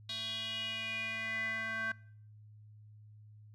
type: tone with band-pass filter sweep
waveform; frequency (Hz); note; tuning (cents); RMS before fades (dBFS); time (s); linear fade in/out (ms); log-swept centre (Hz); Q
square; 222.7; A3; +21; -38; 0.09-1.92; 5; 3700 to 1600; 7.4
effects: noise-tail reverb RT60 0.6 s tail -24 dB re dry + added 106 Hz sine -53 dBFS peak until 3.54 s